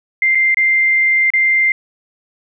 sine tone with dropouts, 2093 Hz, C7, in tune, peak -10 dBFS, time 0.22-1.72 s, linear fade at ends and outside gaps 2 ms, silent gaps 0.349-0.353 / 0.545-0.57 / 1.303-1.336 s, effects none

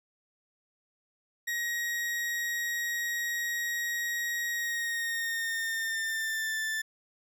40% pulse tone with pitch glide, 1891 to 1764.4 Hz, A#6 to A6, +24 to +4 cents, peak -29 dBFS, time 1.47-6.82 s, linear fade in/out 10 ms, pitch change -120 cents, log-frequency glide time 4.51-6.6 s, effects none

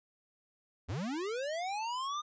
square linear sweep, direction up, 70.5 to 1227 Hz, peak -35 dBFS, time 0.88-2.22 s, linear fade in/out 20 ms, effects resampled to 16000 Hz

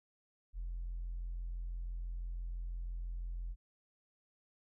triangle tone with tanh clipping, 43 Hz, F1, 26 cents flat, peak -38 dBFS, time 0.53-3.56 s, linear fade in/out 50 ms, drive 5 dB, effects none

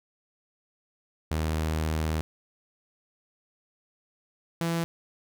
sawtooth tone pair in turn, 78.7 / 167.29 Hz, D#2 / E3, +20 / +26 cents, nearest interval octave + minor second, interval 1306 cents, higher second, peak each -22 dBFS, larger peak neither, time 1.31-2.21 / 4.61-4.84 s, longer first, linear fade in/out 0 ms, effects none

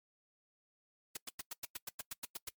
white noise bursts, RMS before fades -41 dBFS, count 12, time 1.15-2.491 s, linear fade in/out 5 ms, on 21 ms, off 99 ms, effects noise-tail reverb RT60 0.1 s tail -22 dB re dry + MP3 96 kbps

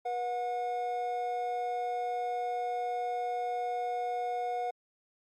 triangle tone pair together, 484.5 / 726 Hz, B4 / F#5, -33 / -33 cents, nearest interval perfect fifth, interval 700 cents, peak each -35 / -30 dBFS, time 0.05-4.71 s, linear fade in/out 10 ms, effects Opus 48 kbps

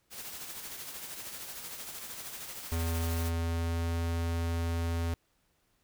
white noise with tremolo, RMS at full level -41 dBFS, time 0.1-3.32 s, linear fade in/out 50 ms, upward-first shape sine, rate 13 Hz, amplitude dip 40%
square tone with pitch glide, 83 to 83.92 Hz, E2 to E2, +12 to +31 cents, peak -30 dBFS, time 2.72-5.14 s, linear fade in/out 0 ms, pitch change +19 cents, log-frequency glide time 2.94-3.93 s
effects pink hiss -73 dBFS RMS until 5.83 s

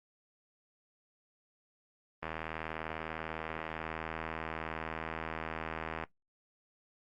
click train, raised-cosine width 0.5 ms, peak -22 dBFS, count 306, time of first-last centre 2.23-6.038 s, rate 80.1 Hz, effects noise-tail reverb RT60 0.1 s tail -17 dB re dry + Opus 24 kbps

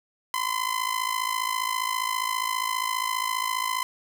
sawtooth tone with amplitude modulation, 1023 Hz, C6, 39 cents flat, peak -18 dBFS, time 0.34-3.83 s, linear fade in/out 0 ms, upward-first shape sine, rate 54.9 Hz, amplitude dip 80%, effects none

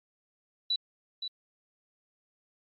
sine tone with echo, 3951 Hz, B7, in tune, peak -25 dBFS, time 0.7-0.76 s, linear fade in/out 5 ms, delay 520 ms, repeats 1, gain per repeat -8 dB, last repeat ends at 1.28 s, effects MP3 32 kbps

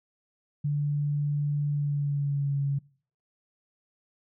sine tone with pitch glide, 145.8 to 140.18 Hz, D3 to C#3, -12 to +20 cents, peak -24 dBFS, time 0.64-2.79 s, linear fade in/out 10 ms, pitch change -68 cents, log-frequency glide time 1.7-2.58 s, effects noise-tail reverb RT60 0.5 s tail -24 dB re dry

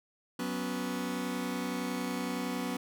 sawtooth chord, F# suspended fourth, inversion none, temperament just, 185 / 246.7 / 277.5 Hz, F#3 / B3 / C#4, 0 / -2 / +2 cents, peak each -34 / -31 / -34 dBFS, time 0.39-2.77 s, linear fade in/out 5 ms, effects none

